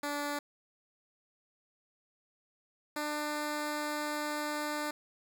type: tone pair in turn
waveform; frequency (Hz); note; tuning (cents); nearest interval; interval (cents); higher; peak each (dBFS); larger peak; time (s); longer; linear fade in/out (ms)
10% pulse; 290.1 / 298.6; D4 / D4; -21 / +29; unison; 50; second; -25; neither; 0.03-0.39 / 2.96-4.91; second; 5
effects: none